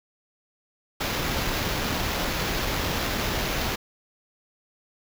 pink noise with sample-and-hold, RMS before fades -27 dBFS, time 1-3.76 s, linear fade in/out 10 ms, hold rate 8820 Hz, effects none

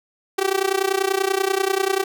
sawtooth tone with amplitude modulation, 386.2 Hz, G4, 26 cents flat, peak -11 dBFS, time 0.38-2.04 s, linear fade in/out 10 ms, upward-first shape sine, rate 30.3 Hz, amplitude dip 90%, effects none

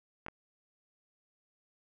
clicks, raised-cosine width 0.5 ms, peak -25 dBFS, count 2, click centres 0.264 / 0.284 s, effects none

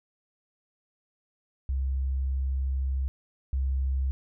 sine tone pair in turn, 66.5 / 66.5 Hz, C2 / C2, +29 / +29 cents, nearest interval unison, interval 0 cents, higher neither, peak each -25 / -24 dBFS, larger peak second, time 1.69-3.08 / 3.53-4.11 s, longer first, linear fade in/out 0 ms, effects none

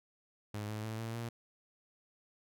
sawtooth tone with pitch steps, 104.7 / 107.58 / 110.54 / 113.58 / 116.71 Hz, G#2 / A2 / A2 / A#2 / A#2, +15 / -39 / +8 / -45 / +3 cents, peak -34 dBFS, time 0.54-1.29 s, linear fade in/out 5 ms, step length 150 ms, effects none

